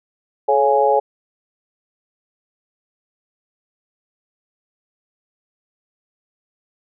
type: harmonic tone with a mistuned harmonic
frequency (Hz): 138.59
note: C#3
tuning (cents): 0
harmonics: 3 / 4 / 5 / 6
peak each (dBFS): -18 / -17 / -22 / -16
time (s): 0.48-1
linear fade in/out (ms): 10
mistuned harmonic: 3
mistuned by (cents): +52
effects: none